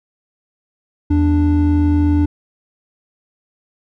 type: tone pair together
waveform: triangle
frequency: 81.89 / 293.7 Hz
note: E2 / D4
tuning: -11 / 0 cents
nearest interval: octave + minor seventh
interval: 2211 cents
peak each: -12 dBFS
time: 1.1-2.26 s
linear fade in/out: 10 ms
effects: none